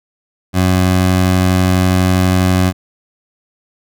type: tone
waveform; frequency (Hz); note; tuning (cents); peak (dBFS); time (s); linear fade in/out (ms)
20% pulse; 92.2; F#2; -6; -5; 0.53-2.73; 50
effects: none